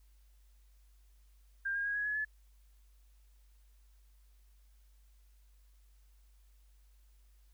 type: tone with pitch steps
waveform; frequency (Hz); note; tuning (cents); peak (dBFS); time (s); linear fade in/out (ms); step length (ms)
sine; 1596 / 1620.1 / 1644.7 / 1669.6 / 1694.8 / 1720.5; G6 / G#6 / G#6 / G#6 / G#6 / A6; +31 / -43 / -17 / +9 / +35 / -39; -32; 1.65-2.25; 10; 100
effects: added 50 Hz sine -60 dBFS peak until 7.53 s + white hiss -75 dBFS RMS until 7.53 s